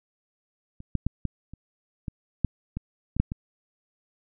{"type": "clicks", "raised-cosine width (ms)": 5, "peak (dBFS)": [-29, -12, -12, -15, -29, -19, -9, -18, -19, -7, -18], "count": 11, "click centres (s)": [0.804, 0.953, 1.066, 1.253, 1.536, 2.082, 2.447, 2.77, 3.166, 3.2, 3.319], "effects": []}